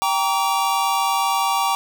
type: chord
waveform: square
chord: G minor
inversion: none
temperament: equal with one note detuned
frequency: 784 / 932.3 / 1146.5 Hz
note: G5 / Bb5 / D6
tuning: 0 / 0 / -42 cents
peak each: -23 dBFS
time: 0.02-1.75 s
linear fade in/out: 0 ms
effects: none